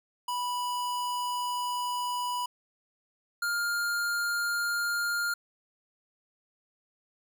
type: tone pair in turn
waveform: square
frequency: 983 / 1406.2 Hz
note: B5 / F6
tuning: -8 / +11 cents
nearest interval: tritone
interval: 619 cents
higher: second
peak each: -30 / -28 dBFS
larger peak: second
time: 0.28-2.46 / 3.42-5.34 s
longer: first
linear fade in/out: 5 ms
effects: none